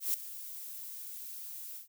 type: noise with ADSR envelope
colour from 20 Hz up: violet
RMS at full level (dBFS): -29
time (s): 0-1.88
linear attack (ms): 140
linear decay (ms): 4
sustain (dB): -15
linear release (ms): 120
effects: none